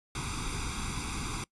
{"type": "noise with comb filter", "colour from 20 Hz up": "pink", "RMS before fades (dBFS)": -35, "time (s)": [0.15, 1.44], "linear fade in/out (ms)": 2, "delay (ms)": 0.83, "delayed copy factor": 0.95, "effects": ["noise-tail reverb RT60 0.1 s tail -23 dB re dry", "resampled to 24000 Hz"]}